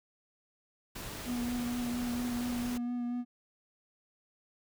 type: noise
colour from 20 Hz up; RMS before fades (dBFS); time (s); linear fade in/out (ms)
pink; -42; 0.95-2.78; 10
type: tone with vibrato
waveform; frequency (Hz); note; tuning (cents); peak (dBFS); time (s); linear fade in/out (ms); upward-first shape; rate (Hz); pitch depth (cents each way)
triangle; 242.6; B3; -31; -30; 1.25-3.25; 50; sine; 4.3; 17
effects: none